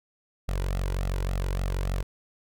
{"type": "tone with flanger", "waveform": "sawtooth", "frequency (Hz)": 46.25, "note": "F#1", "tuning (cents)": 0, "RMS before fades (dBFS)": -28, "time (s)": [0.48, 2.03], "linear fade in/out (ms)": 10, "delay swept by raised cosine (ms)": [1.5, 2.08], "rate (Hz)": 3.5, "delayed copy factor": 0.65, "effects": []}